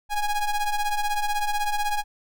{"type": "ring-modulated tone", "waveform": "square", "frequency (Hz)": 412, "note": "G#4", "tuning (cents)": -14, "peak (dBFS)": -20, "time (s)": [0.09, 2.04], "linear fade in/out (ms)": 50, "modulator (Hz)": 420, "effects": []}